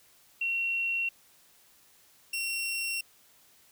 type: tone pair in turn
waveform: sine / sawtooth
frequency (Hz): 2732 / 2732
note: F7 / F7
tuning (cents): -39 / -39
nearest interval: unison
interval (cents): 0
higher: neither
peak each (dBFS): -27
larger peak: neither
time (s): 0.41-1.09 / 2.33-3.01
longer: neither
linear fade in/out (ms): 5
effects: white hiss -61 dBFS RMS until 3.71 s